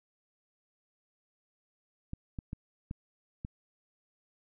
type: clicks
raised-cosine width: 5 ms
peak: -25 dBFS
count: 5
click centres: 2.134 / 2.388 / 2.531 / 2.911 / 3.449 s
effects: none